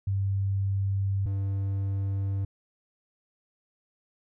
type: tone pair in turn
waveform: sine / triangle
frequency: 98 / 98 Hz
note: G2 / G2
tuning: 0 / 0 cents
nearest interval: unison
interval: 0 cents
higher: neither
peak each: -24 dBFS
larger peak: neither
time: 0.07-1.26 / 1.26-2.45 s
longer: neither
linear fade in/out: 5 ms
effects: none